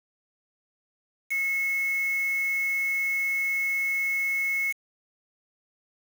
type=tone with quantisation; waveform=sine; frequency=2182 Hz; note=C#7; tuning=28 cents flat; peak=-24 dBFS; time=1.3-4.73 s; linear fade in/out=20 ms; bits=6; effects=none